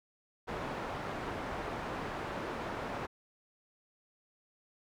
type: low-pass noise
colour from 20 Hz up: white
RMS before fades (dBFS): -39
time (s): 0.47-3.07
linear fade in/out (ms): 20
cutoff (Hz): 1100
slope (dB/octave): 12
effects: none